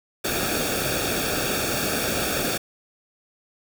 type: noise with comb filter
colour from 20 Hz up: pink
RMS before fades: -25 dBFS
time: 0.24-2.58 s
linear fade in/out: 10 ms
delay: 0.99 ms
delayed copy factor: -0.8
effects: none